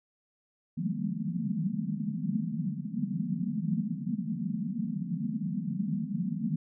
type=band-pass noise; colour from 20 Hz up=white; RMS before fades=-32 dBFS; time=0.77-6.56 s; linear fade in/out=5 ms; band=150 to 240 Hz; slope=96 dB/octave; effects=none